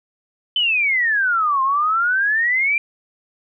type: exponential two-way sweep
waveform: sine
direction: down then up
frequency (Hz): 3075 to 1046.5 to 2393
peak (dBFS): -15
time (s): 0.56-2.78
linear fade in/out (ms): 2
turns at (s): 1.62
effects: none